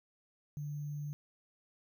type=tone with sample-and-hold; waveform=sine; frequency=146.83 Hz; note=D3; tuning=in tune; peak=-37 dBFS; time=0.57-1.13 s; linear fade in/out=0 ms; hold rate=6300 Hz; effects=none